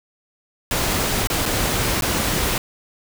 pink noise with dropouts, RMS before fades -21 dBFS, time 0.71-2.58 s, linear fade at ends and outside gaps 2 ms, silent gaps 1.272-1.3 / 1.456-1.46 / 2.01-2.021 s, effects none

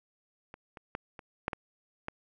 clicks, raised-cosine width 0.5 ms, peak -30 / -30 / -19 / -29 / -14 / -20 / -20 dBFS, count 7, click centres 0.541 / 0.772 / 0.951 / 1.192 / 1.481 / 1.532 / 2.084 s, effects none

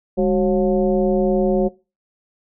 sine tone with frequency modulation, 373.6 Hz, F#4, 17 cents sharp, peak -14 dBFS, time 0.17-1.69 s, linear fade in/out 20 ms, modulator 171 Hz, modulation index 1.3, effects noise-tail reverb RT60 0.3 s tail -22 dB re dry

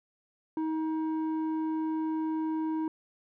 square tone with low-pass filter, 316.5 Hz, D#4, 30 cents sharp, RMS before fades -31 dBFS, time 0.57-2.88 s, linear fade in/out 2 ms, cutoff 730 Hz, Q 1.8, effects none

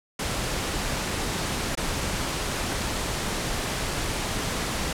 pink noise with dropouts, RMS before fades -28 dBFS, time 0.19-4.93 s, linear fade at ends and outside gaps 5 ms, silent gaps 1.753-1.773 s, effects low-pass 10000 Hz 12 dB/octave

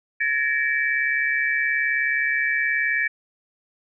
sine tone cluster, 1703 / 1842 / 2308 Hz, G#6 / A#6 / D7, +43 / -21 / -31 cents, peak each -24 dBFS, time 0.2-3.08 s, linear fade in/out 10 ms, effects none

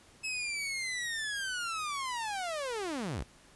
sawtooth linear sweep, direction down, 2600 to 36.71 Hz, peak -30 dBFS, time 0.23-3.24 s, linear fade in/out 20 ms, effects pink hiss -59 dBFS RMS until 3.55 s + resampled to 24000 Hz

